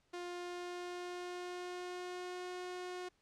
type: tone with pitch glide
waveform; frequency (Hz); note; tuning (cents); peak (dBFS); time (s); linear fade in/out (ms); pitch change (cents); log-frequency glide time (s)
sawtooth; 352.9 to 361.6; F4 to F#4; +18 to -40; -38; 0.13-3.09; 10; +42; 0.25-2.5
effects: pink hiss -75 dBFS RMS until 3.21 s + low-pass 7000 Hz 12 dB/octave